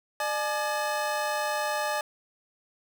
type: tone pair together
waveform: 25% pulse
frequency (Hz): 600 / 850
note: D5 / G#5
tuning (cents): +37 / +40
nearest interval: tritone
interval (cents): 603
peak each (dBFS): -26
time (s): 0.2-2.01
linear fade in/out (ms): 2
effects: none